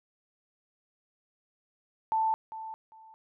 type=tone with echo; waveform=sine; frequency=884 Hz; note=A5; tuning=8 cents sharp; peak=-24 dBFS; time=2.12-2.34 s; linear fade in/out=0 ms; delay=400 ms; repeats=2; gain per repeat=-13 dB; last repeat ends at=3.14 s; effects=none